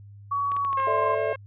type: tone with pitch glide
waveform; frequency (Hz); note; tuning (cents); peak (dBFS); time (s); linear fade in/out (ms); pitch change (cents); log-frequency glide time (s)
sine; 1128 to 1046.4; C#6 to C6; +30 to 0; -23; 0.31-1.15; 10; -130; 0.63-0.91
type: clicks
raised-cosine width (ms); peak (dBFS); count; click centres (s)
0.3; -24; 5; 0.518 / 0.566 / 0.649 / 0.73 / 0.8
type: tone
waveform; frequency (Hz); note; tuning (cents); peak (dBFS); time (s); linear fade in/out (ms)
15% pulse; 536; C5; +42; -24; 0.77-1.36; 5
type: chord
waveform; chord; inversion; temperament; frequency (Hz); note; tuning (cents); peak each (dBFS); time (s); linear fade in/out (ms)
sine; A suspended fourth; none; equal; 440 / 587.3 / 659.3; A4 / D5 / E5; 0 / 0 / 0; -28; 0.87-1.33; 2
effects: added 101 Hz sine -43 dBFS peak until 1.46 s + resampled to 8000 Hz